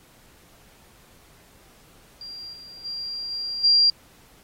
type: tone with level steps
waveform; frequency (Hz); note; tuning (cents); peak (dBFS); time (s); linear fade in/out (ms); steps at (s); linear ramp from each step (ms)
sine; 4761; D8; +23; -35 / -40 / -29 / -27 / -14; 2.21-3.9; 2; 2.52 / 2.84 / 3.3 / 3.63; 20
effects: pink hiss -55 dBFS RMS until 4.43 s + AAC 48 kbps